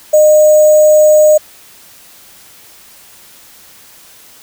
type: tone with sample-and-hold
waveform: sine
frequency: 611 Hz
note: D#5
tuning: 32 cents flat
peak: -3 dBFS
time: 0.13-1.38 s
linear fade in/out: 10 ms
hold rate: 7350 Hz
effects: white hiss -40 dBFS RMS until 4.42 s